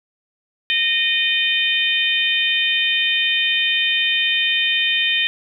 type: harmonic tone with a mistuned harmonic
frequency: 616 Hz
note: D#5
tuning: 17 cents flat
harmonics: 3 / 4 / 5 / 6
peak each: -23 / -20 / -20 / -23 dBFS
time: 0.7-5.27 s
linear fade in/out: 0 ms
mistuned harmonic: 6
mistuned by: -29 cents
effects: none